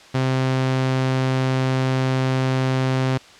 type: tone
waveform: sawtooth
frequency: 130.81 Hz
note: C3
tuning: in tune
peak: -14 dBFS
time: 0.14-3.18 s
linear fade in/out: 10 ms
effects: white hiss -45 dBFS RMS until 3.39 s + low-pass 5000 Hz 12 dB/octave